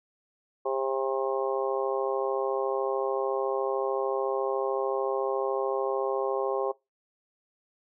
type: harmonic tone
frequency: 133.7 Hz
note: C3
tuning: 38 cents sharp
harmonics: 3 / 4 / 5 / 6 / 7 / 8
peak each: -30 / -30 / -37 / -35 / -41 / -35 dBFS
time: 0.65-6.72 s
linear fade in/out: 10 ms
effects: noise-tail reverb RT60 0.2 s tail -21 dB re dry